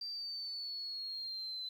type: linear sweep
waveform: sine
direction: down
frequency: 4700 to 4026 Hz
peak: -39 dBFS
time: 0.01-1.69 s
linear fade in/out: 5 ms
effects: 11-bit